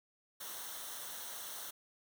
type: noise with comb filter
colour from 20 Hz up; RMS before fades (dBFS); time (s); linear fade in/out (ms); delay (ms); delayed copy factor
white; -45; 0.4-1.71; 10; 0.41; -0.65
effects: none